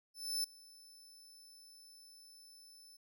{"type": "tone with ADSR envelope", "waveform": "sawtooth", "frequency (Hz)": 5274, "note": "E8", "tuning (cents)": 0, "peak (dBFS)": -30, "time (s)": [0.14, 2.97], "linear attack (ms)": 300, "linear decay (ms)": 4, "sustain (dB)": -24, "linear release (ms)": 8, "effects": []}